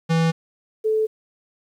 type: tone pair in turn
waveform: square / sine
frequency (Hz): 163.9 / 435.8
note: E3 / A4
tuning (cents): -10 / -17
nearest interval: octave + perfect fourth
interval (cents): 1693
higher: second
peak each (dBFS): -17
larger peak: neither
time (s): 0.09-0.32 / 0.84-1.07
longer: neither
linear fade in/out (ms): 20
effects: low-pass 6000 Hz 12 dB/octave + 9-bit